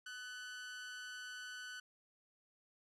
sawtooth tone with amplitude modulation, 1497 Hz, F#6, 20 cents sharp, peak -40 dBFS, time 0.06-1.8 s, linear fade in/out 5 ms, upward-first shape sine, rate 233 Hz, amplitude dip 50%, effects low-pass 8000 Hz 12 dB/octave

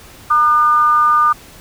sine tone with amplitude modulation, 1209 Hz, D6, 50 cents sharp, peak -6 dBFS, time 0.3-1.33 s, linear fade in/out 10 ms, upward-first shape sine, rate 276 Hz, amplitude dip 60%, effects pink hiss -40 dBFS RMS until 1.6 s

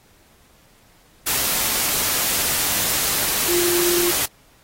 sine tone in noise, 349.2 Hz, F4, in tune, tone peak -20 dBFS, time 3.48-4.11 s, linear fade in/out 10 ms, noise white, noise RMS -21 dBFS, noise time 1.26-4.26 s, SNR -2 dB, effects pink hiss -55 dBFS RMS until 4.63 s + AAC 48 kbps

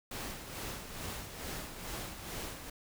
pink noise with tremolo, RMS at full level -40 dBFS, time 0.11-2.7 s, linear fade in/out 5 ms, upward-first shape sine, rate 2.3 Hz, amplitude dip 55%, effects none

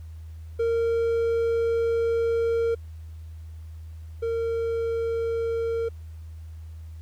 triangle tone pair in turn, 461.3 / 459.2 Hz, A#4 / A#4, -18 / -26 cents, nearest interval unison, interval 8 cents, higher first, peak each -19 / -22 dBFS, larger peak first, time 0.59-2.75 / 4.22-5.89 s, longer first, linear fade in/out 10 ms, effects added 80 Hz sine -37 dBFS peak until 7.01 s + pink hiss -62 dBFS RMS until 7.01 s

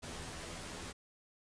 pink noise with comb filter, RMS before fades -45 dBFS, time 0.02-0.93 s, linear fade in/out 20 ms, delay 12 ms, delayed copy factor +0.6, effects resampled to 22050 Hz

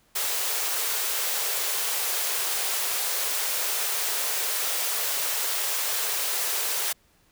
white high-pass noise, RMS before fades -27 dBFS, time 0.15-6.93 s, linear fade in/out 10 ms, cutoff 380 Hz, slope 96 dB/octave, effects pink hiss -63 dBFS RMS until 7.31 s

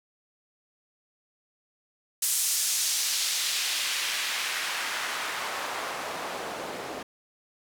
white noise with band-pass filter sweep, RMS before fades -30 dBFS, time 2.22-7.03 s, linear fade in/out 5 ms, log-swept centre 8600 to 410 Hz, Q 0.95, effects none

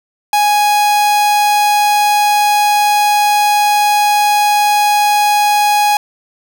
45% pulse tone, 830.6 Hz, G#5, in tune, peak -9 dBFS, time 0.33-5.97 s, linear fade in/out 2 ms, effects none

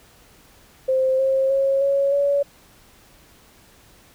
sine tone with pitch steps, 523.3 / 533.7 / 544.3 / 555.1 / 566.1 Hz, C5 / C5 / C#5 / C#5 / C#5, 0 / +34 / -32 / +2 / +36 cents, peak -16 dBFS, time 0.88-2.43 s, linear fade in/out 10 ms, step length 310 ms, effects pink hiss -52 dBFS RMS until 4.14 s

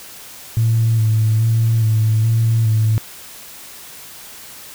sine tone with vibrato, 111.6 Hz, A2, 25 cents sharp, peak -11 dBFS, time 0.57-2.98 s, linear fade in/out 0 ms, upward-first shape square, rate 1.2 Hz, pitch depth 29 cents each way, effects tanh soft clip ceiling -7 dBFS + white hiss -37 dBFS RMS until 4.74 s

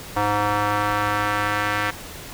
square tone with band-pass filter sweep, 103.83 Hz, G#2, in tune, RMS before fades -22 dBFS, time 0.16-1.91 s, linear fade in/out 10 ms, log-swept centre 970 to 1700 Hz, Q 1.7, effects pink hiss -37 dBFS RMS until 2.33 s

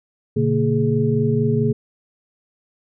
sine tone cluster, 118.2 / 142.8 / 228.6 / 418.6 Hz, A#2 / D3 / A#3 / G#4, +24 / -48 / -34 / +14 cents, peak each -21 dBFS, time 0.36-1.73 s, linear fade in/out 10 ms, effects none

